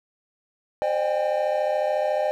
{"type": "tone cluster", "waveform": "triangle", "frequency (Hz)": [525, 605, 781, 815], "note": ["C5", "D#5", "G5", "G#5"], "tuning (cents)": [6, -49, -7, -33], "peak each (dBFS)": [-26, -21, -28, -29], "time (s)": [0.82, 2.31], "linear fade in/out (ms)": 0, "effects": []}